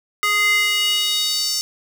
square tone with high-pass filter sweep, 415.3 Hz, G#4, in tune, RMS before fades -19 dBFS, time 0.23-1.61 s, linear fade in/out 0 ms, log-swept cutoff 1600 to 5400 Hz, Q 4, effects none

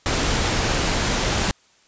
pink noise, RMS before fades -21 dBFS, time 0.06-1.51 s, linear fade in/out 0 ms, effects white hiss -57 dBFS RMS until 1.87 s + resampled to 16000 Hz

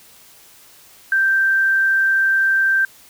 sine tone, 1568 Hz, G6, in tune, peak -13 dBFS, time 1.12-2.85 s, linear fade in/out 2 ms, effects white hiss -47 dBFS RMS until 3.09 s

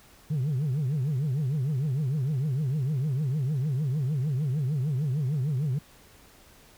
sine tone with vibrato, 140 Hz, C#3, 18 cents sharp, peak -22 dBFS, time 0.3-5.79 s, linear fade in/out 10 ms, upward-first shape triangle, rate 6.6 Hz, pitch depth 260 cents each way, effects tanh soft clip ceiling -23 dBFS + pink hiss -55 dBFS RMS until 6.77 s

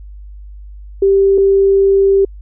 sine tone pair in turn, 392 / 392 Hz, G4 / G4, 0 / 0 cents, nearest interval unison, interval 0 cents, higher neither, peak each -7 dBFS, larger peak neither, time 1.02-1.38 / 1.38-2.25 s, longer second, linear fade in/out 5 ms, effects added 50 Hz sine -30 dBFS peak until 2.41 s

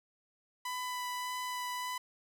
sawtooth tone with vibrato, 996 Hz, B5, 14 cents sharp, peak -32 dBFS, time 0.65-1.98 s, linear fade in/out 5 ms, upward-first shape sine, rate 1.7 Hz, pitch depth 9 cents each way, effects none

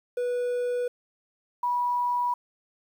triangle / sine tone pair in turn, 490 / 974.6 Hz, B4 / B5, -14 / -23 cents, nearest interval octave, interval 1191 cents, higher second, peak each -23 / -23 dBFS, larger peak neither, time 0.17-0.88 / 1.63-2.34 s, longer neither, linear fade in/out 5 ms, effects 9-bit

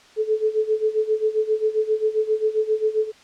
sine tone with tremolo, 433.7 Hz, A4, 25 cents flat, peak -15 dBFS, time 0.16-3.12 s, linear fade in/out 50 ms, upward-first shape sine, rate 7.5 Hz, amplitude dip 85%, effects white hiss -50 dBFS RMS until 3.23 s + low-pass 5000 Hz 12 dB/octave

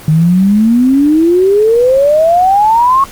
sine exponential sweep, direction up, 151.9 to 1108 Hz, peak -5 dBFS, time 0.08-3.04 s, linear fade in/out 2 ms, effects pink hiss -32 dBFS RMS until 3.11 s + Opus 24 kbps

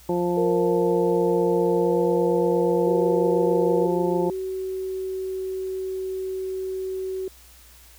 harmonic tone, 175.4 Hz, F3, 8 cents sharp, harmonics 1 / 2 / 3 / 4 / 5, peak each -27 / -23 / -28 / -36 / -30 dBFS, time 0.09-4.3 s, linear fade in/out 2 ms
sine tone with pitch glide, 466.2 to 477.6 Hz, A#4 to A#4, 0 to +42 cents, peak -21 dBFS, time 0.37-3.86 s, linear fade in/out 5 ms, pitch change +42 cents, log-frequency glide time 1.8-1.9 s
sine tone, 377.3 Hz, F#4, 34 cents sharp, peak -26 dBFS, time 2.87-7.28 s, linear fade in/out 2 ms
effects added 60 Hz sine -51 dBFS peak until 7.98 s + white hiss -51 dBFS RMS until 7.98 s

